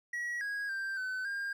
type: tone with pitch steps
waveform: triangle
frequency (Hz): 1918 / 1648 / 1576 / 1516 / 1607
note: A#6 / G#6 / G6 / F#6 / G6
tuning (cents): +49 / -14 / +9 / +42 / +43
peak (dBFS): -32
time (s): 0.13-1.53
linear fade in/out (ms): 5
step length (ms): 280
effects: none